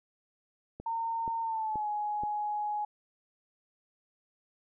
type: click train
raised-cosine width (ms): 2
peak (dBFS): -28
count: 4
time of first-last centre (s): 0.8-2.235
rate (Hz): 2.09
type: tone with pitch glide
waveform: sine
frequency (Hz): 913 to 837.2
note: A#5 to G#5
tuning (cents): -36 to +14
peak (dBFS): -30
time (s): 0.86-2.85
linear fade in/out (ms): 5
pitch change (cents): -150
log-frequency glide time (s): 1.42-1.88
effects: none